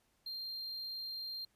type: tone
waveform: triangle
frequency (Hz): 4186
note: C8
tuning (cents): 0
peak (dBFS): -39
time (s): 0.26-1.45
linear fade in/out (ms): 5
effects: pink hiss -75 dBFS RMS until 1.55 s + resampled to 32000 Hz